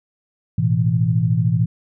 sine chord, A suspended second, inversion none, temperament equal, 110 / 123.47 / 164.81 Hz, A2 / B2 / E3, 0 / 0 / 0 cents, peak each -19 dBFS, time 0.58-1.66 s, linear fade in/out 5 ms, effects none

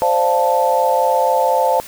sine chord, D minor seventh, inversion third, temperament equal with one note detuned, 523.3 / 587.3 / 693.6 / 880 Hz, C5 / D5 / F5 / A5, 0 / 0 / -12 / 0 cents, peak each -17 / -21 / -19 / -16 dBFS, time 0.02-1.8 s, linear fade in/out 0 ms, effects white hiss -36 dBFS RMS until 1.87 s

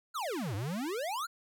square exponential two-way sweep, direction down then up, 1463 to 94.2 to 1463 Hz, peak -34 dBFS, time 0.14-1.27 s, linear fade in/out 20 ms, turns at 0.55 s, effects none

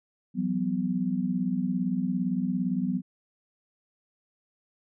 sine tone cluster, 172.4 / 190 / 249.7 Hz, F3 / F#3 / B3, -22 / +46 / +19 cents, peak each -32 / -28 / -29 dBFS, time 0.34-3.02 s, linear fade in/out 50 ms, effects none

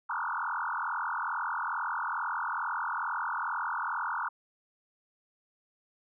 sine tone with frequency modulation, 1183 Hz, D6, 12 cents sharp, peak -30 dBFS, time 0.09-4.29 s, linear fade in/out 10 ms, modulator 42.3 Hz, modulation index 7.2, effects none

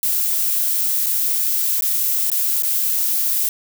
violet noise with dropouts, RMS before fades -19 dBFS, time 0.03-3.49 s, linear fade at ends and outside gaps 1 ms, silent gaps 1.061-1.065 / 1.809-1.822 / 2.301-2.317 / 2.623-2.632 s, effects none

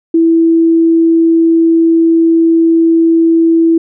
sine tone, 329.6 Hz, E4, in tune, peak -5 dBFS, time 0.14-3.78 s, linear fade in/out 5 ms, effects none

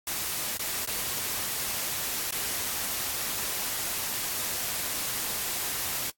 white noise with dropouts, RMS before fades -31 dBFS, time 0.07-6.1 s, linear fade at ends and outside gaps 2 ms, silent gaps 0.573-0.593 / 0.854-0.873 / 2.309-2.323 s, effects noise-tail reverb RT60 0.1 s tail -18 dB re dry + AAC 64 kbps

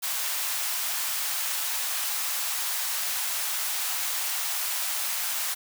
white high-pass noise, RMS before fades -29 dBFS, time 0.02-5.55 s, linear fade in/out 20 ms, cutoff 700 Hz, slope 24 dB/octave, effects none

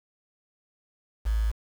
sine tone with quantisation, 54.4 Hz, A1, 19 cents flat, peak -22 dBFS, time 1.25-1.52 s, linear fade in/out 20 ms, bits 7, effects none

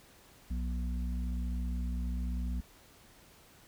harmonic tone, 61 Hz, B1, 21 cents flat, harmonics 1 / 3 / 4, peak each -32 / -42 / -44 dBFS, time 0.5-2.61 s, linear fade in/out 10 ms, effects pink hiss -59 dBFS RMS until 3.67 s

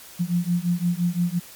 sine beating tone pair, 171.9 / 177.7 Hz, F3 / F3, -27 / +30 cents, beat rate 5.8 Hz, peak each -23 dBFS, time 0.19-1.4 s, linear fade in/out 20 ms, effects white hiss -44 dBFS RMS until 1.55 s + MP3 96 kbps

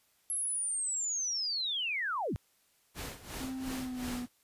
sine linear sweep, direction down, 11175 to 49 Hz, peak -31 dBFS, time 0.3-2.36 s, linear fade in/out 0 ms
pink noise with tremolo, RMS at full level -40 dBFS, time 2.94-4.29 s, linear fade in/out 50 ms, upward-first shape sine, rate 2.8 Hz, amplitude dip 80%
triangle tone with pitch glide, 261.6 to 245.5 Hz, C4 to B3, 0 to -10 cents, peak -34 dBFS, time 3.4-4.26 s, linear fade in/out 10 ms, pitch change -110 cents, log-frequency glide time 3.68-4.14 s
effects white hiss -70 dBFS RMS until 4.43 s + resampled to 32000 Hz

